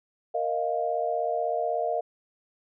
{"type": "chord", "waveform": "sine", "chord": "Bb suspended fourth", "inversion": "none", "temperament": "equal", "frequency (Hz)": [466.2, 622.3, 698.5], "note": ["Bb4", "Eb5", "F5"], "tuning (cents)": [0, 0, 0], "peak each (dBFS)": [-31, -29, -28], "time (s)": [0.34, 2.01], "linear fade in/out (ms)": 10, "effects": []}